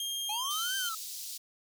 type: tone with pitch glide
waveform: sawtooth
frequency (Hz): 3216 to 3103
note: G7 to G7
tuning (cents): +44 to -18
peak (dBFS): -30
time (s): 0-0.89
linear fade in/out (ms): 2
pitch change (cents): -62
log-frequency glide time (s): 0.36-0.55
type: linear two-way sweep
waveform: square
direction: up then down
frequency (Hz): 807 to 1592 to 1270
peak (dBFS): -36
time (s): 0.29-0.95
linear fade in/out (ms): 5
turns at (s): 0.76
type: high-pass noise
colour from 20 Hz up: pink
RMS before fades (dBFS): -41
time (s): 0.5-1.38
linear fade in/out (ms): 10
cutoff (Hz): 4100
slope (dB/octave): 24
effects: none